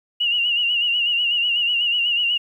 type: tone with vibrato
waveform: sine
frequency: 2851 Hz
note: F7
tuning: 35 cents sharp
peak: -17 dBFS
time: 0.2-2.38 s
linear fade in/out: 10 ms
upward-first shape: sine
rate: 8.1 Hz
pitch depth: 61 cents each way
effects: 9-bit